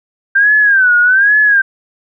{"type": "tone with vibrato", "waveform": "sine", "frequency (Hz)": 1570, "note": "G6", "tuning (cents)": 2, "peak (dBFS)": -6, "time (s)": [0.35, 1.62], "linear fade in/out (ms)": 10, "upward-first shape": "sine", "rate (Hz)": 1.2, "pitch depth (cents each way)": 150, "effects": []}